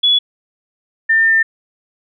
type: tone pair in turn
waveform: sine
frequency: 3400 / 1801.1 Hz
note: G#7 / A6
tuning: +40 / +40 cents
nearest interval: major seventh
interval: 1100 cents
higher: first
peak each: -9 dBFS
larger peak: neither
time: 0.03-0.19 / 1.09-1.43 s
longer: second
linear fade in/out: 10 ms
effects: none